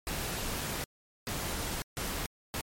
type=noise bursts at uneven times; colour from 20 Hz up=pink; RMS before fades=-35 dBFS; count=4; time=0.07-0.84 / 1.27-1.82 / 1.97-2.26 / 2.54-2.61 s; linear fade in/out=0 ms; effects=MP3 64 kbps